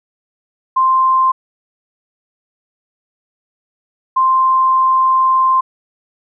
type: tone pair in turn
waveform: sine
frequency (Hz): 1046.5 / 1046.5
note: C6 / C6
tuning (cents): 0 / 0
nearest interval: unison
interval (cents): 0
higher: neither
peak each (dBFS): -9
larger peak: neither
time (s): 0.76-1.32 / 4.16-5.61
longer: second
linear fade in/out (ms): 10
effects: none